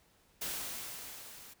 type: noise with level ramp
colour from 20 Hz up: white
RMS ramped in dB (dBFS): -37 to -53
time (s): 0.41-1.54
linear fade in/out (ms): 10
effects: pink hiss -68 dBFS RMS until 1.6 s